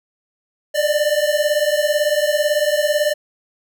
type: beating tone pair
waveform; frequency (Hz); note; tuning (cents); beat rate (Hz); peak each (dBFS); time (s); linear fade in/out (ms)
square; 587.3 / 605.3; D5 / D#5; 0 / -48; 18; -19; 0.74-3.14; 20
effects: none